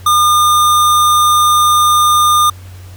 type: tone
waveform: square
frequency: 1210 Hz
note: D#6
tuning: 49 cents flat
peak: -8 dBFS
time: 0.06-2.5 s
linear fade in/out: 5 ms
effects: added 92 Hz sine -30 dBFS peak until 2.96 s + pink hiss -42 dBFS RMS until 2.96 s